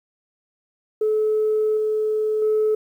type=tone with level steps; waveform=sine; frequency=430.9 Hz; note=A4; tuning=36 cents flat; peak=-16 / -18 / -15 dBFS; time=1.01-2.75 s; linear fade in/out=5 ms; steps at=1.77 / 2.42 s; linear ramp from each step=2 ms; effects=tanh soft clip ceiling -13 dBFS + 9-bit